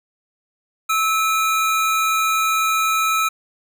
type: tone pair together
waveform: square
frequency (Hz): 1304 / 2426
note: E6 / D#7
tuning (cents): -19 / -44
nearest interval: major seventh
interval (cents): 1075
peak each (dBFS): -18 / -24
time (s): 0.89-3.29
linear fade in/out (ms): 10
effects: none